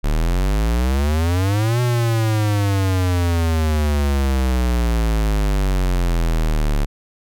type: exponential two-way sweep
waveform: square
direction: up then down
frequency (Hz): 35.68 to 123.47 to 35.68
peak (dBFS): -16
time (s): 0.03-6.86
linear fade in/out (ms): 20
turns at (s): 1.81
effects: none